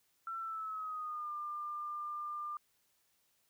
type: tone with pitch glide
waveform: sine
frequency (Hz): 1344 to 1197.4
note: E6 to D6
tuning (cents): +33 to +33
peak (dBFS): -38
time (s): 0.27-2.57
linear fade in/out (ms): 2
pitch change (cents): -200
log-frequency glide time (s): 0.39-1.31
effects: white hiss -75 dBFS RMS until 3.49 s